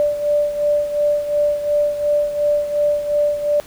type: beating tone pair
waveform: sine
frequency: 587.3 / 590.1 Hz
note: D5 / D5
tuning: 0 / +8 cents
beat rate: 2.8 Hz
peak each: -16 / -22 dBFS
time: 0-3.6 s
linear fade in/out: 0 ms
effects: pink hiss -42 dBFS RMS until 3.66 s